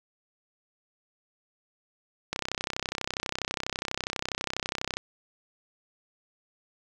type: click train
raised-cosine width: 0.2 ms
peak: -12 dBFS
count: 86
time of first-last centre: 2.33-4.97 s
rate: 32.2 Hz
effects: none